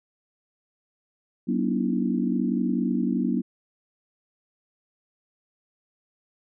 sine tone cluster, 188.9 / 239.5 / 280.5 / 304.1 / 336.6 Hz, F#3 / A#3 / C#4 / D#4 / E4, +36 / +47 / +21 / -40 / +36 cents, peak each -27 / -25 / -30 / -32 / -33 dBFS, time 1.47-3.42 s, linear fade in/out 20 ms, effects none

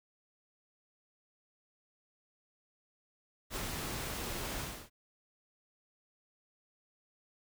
pink noise with ADSR envelope, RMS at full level -37 dBFS, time 3.5-4.9 s, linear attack 58 ms, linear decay 44 ms, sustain -2 dB, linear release 300 ms, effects none

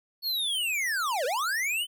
square linear two-way sweep, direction down then up, 4435 to 465 to 3108 Hz, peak -27 dBFS, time 0.22-1.87 s, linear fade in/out 50 ms, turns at 1.25 s, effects none

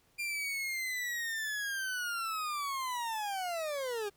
40% pulse linear sweep, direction down, 2398 to 393.9 Hz, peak -33 dBFS, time 0.18-4.1 s, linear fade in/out 20 ms, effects pink hiss -69 dBFS RMS until 4.16 s

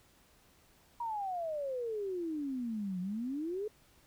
sine exponential two-way sweep, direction down then up, 964 to 176.9 to 437.4 Hz, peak -34 dBFS, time 1-3.68 s, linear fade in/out 5 ms, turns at 3 s, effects pink hiss -65 dBFS RMS until 4.06 s

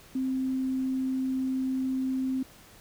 sine tone, 261.6 Hz, C4, in tune, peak -26 dBFS, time 0.15-2.43 s, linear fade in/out 5 ms, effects pink hiss -53 dBFS RMS until 2.8 s

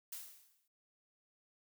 blue noise with exponential decay, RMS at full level -43 dBFS, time 0.12-0.68 s, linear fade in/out 5 ms, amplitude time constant 120 ms, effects none

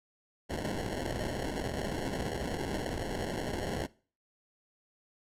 violet noise with sample-and-hold, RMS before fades -35 dBFS, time 0.49-3.87 s, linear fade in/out 20 ms, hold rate 1225 Hz, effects noise-tail reverb RT60 0.4 s tail -21 dB re dry + low-pass 11000 Hz 12 dB/octave

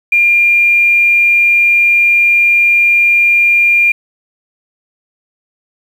sine tone with quantisation, 2400 Hz, D7, 37 cents sharp, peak -6 dBFS, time 0.12-3.92 s, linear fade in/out 5 ms, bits 6, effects none

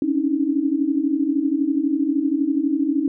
sine tone cluster, 273.9 / 286.4 / 317.7 Hz, C#4 / D4 / D#4, -21 / -43 / +36 cents, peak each -22 dBFS, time 0.02-3.08 s, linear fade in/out 2 ms, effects none

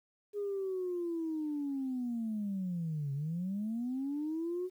sine linear two-way sweep, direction down then up, 415.3 to 136.4 to 372.4 Hz, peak -32 dBFS, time 0.33-4.7 s, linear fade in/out 50 ms, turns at 3.13 s, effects tanh soft clip ceiling -29 dBFS + 11-bit

